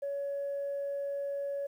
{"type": "tone", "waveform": "sine", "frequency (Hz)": 562, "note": "C#5", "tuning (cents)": 24, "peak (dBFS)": -31, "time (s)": [0.02, 1.67], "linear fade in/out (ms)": 10, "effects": ["tanh soft clip ceiling -29 dBFS", "11-bit"]}